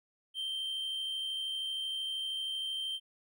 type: tone with amplitude modulation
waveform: triangle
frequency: 3136 Hz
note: G7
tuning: in tune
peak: -31 dBFS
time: 0.34-3 s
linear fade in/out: 50 ms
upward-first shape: sine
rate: 72.9 Hz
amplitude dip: 30%
effects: none